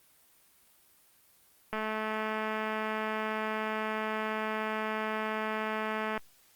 click train, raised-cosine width 0.5 ms, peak -19 dBFS, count 966, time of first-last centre 1.73-6.177 s, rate 217 Hz, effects white hiss -63 dBFS RMS until 6.55 s + Opus 32 kbps

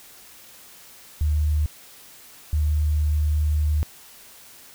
sine tone pair in turn, 75.6 / 75.6 Hz, D#2 / D#2, -49 / -49 cents, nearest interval unison, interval 0 cents, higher neither, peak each -18 dBFS, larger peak neither, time 1.21-1.66 / 2.53-3.83 s, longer second, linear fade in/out 0 ms, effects white hiss -47 dBFS RMS until 4.74 s

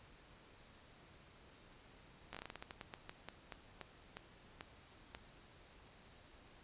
slowing click train, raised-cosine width 0.3 ms, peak -30 dBFS, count 19, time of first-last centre 2.33-5.149 s, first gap 16 ms, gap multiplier 1.23, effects pink hiss -62 dBFS RMS until 6.63 s + resampled to 8000 Hz

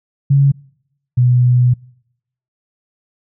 sine tone pair in turn, 139.2 / 123.86 Hz, C#3 / B2, +8 / +5 cents, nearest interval major second, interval 203 cents, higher first, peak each -7 / -8 dBFS, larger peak first, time 0.3-0.52 / 1.17-1.74 s, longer second, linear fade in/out 10 ms, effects noise-tail reverb RT60 0.8 s tail -26 dB re dry

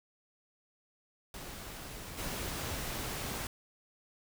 pink noise with level steps, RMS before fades -45 / -38 dBFS, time 1.34-3.47 s, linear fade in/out 2 ms, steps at 2.17 s, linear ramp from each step 20 ms, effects none

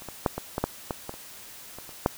clicks, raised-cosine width 1 ms, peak -30 / -22 / -7 / -16 / -13 / -9 / -14 / -19 / -28 / -26 / -30 / -6 dBFS, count 12, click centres 0.021 / 0.087 / 0.262 / 0.38 / 0.581 / 0.64 / 0.908 / 1.094 / 1.14 / 1.786 / 1.892 / 2.061 s, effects white hiss -45 dBFS RMS until 2.17 s

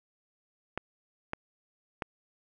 clicks, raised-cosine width 0.5 ms, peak -17 dBFS, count 3, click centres 0.776 / 1.334 / 2.022 s, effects none

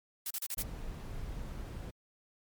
blue noise bursts, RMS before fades -36 dBFS, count 5, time 0.26-0.624 s, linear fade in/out 2 ms, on 44 ms, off 36 ms
brown noise, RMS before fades -41 dBFS, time 0.57-1.91 s, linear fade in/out 10 ms
effects MP3 96 kbps

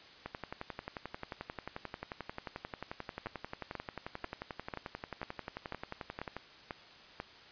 two click trains, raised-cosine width 0.5 ms, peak -24 / -23 dBFS, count 70 / 9, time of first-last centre 0.26-6.366 / 3.26-7.201 s, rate 11.3 / 2.03 Hz, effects white hiss -55 dBFS RMS until 7.51 s + resampled to 11025 Hz

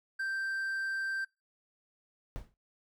triangle tone, 1568 Hz, G6, in tune, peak -30 dBFS, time 0.19-1.25 s, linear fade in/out 10 ms
brown noise with exponential decay, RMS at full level -36 dBFS, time 2.36-2.54 s, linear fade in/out 0 ms, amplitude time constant 39 ms
effects noise-tail reverb RT60 0.2 s tail -22 dB re dry

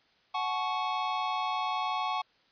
square chord, F# minor, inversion none, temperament equal with one note detuned, 740 / 860.9 / 1108.7 Hz, F#5 / A5 / C#6, 0 / -38 / 0 cents, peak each -35 / -35 / -33 dBFS, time 0.34-2.22 s, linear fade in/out 10 ms, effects white hiss -66 dBFS RMS until 2.51 s + resampled to 11025 Hz

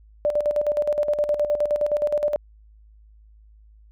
sine tone with tremolo, 591 Hz, D5, 11 cents sharp, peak -17 dBFS, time 0.25-2.36 s, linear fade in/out 0 ms, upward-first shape square, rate 9.6 Hz, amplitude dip 65%, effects added 53 Hz sine -48 dBFS peak until 3.91 s

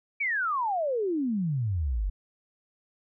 sine exponential sweep, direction down, 2350 to 43.94 Hz, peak -25 dBFS, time 0.2-2.1 s, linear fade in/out 10 ms, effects none

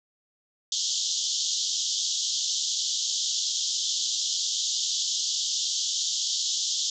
white band-pass noise, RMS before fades -28 dBFS, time 0.72-6.9 s, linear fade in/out 2 ms, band 3100 to 7100 Hz, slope 96 dB/octave, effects none

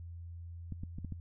clicks, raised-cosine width 5 ms, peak -28 dBFS, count 5, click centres 0.723 / 0.835 / 0.985 / 1.047 / 1.123 s, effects noise-tail reverb RT60 0.1 s tail -24 dB re dry + added 85 Hz sine -43 dBFS peak until 1.2 s

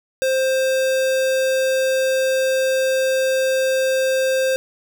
square tone, 525 Hz, C5, 6 cents sharp, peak -17 dBFS, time 0.22-4.56 s, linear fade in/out 0 ms, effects none

